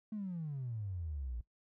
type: exponential sweep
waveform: triangle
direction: down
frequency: 220.8 to 55.8 Hz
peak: -34 dBFS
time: 0.12-1.41 s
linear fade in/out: 5 ms
effects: noise-tail reverb RT60 0.1 s tail -20 dB re dry + tanh soft clip ceiling -35 dBFS